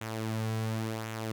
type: tone with flanger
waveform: sawtooth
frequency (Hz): 110.9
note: A2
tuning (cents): +14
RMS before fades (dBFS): -34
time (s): 0.01-1.32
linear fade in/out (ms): 5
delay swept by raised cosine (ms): 0.2 to 3.4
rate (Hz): 0.92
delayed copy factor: -0.5
effects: none